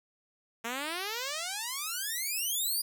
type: exponential sweep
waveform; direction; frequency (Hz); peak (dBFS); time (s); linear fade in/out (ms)
5% pulse; up; 223.6 to 4920; -22; 0.64-2.82; 10
effects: none